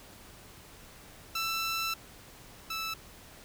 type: tone pair in turn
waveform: 15% pulse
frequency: 1332 / 1315.9 Hz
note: E6 / E6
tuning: +18 / -3 cents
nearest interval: unison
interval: 21 cents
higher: first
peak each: -24 / -27 dBFS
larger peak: first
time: 1.35-1.94 / 2.7-2.94 s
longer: first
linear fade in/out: 5 ms
effects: pink hiss -52 dBFS RMS until 3.44 s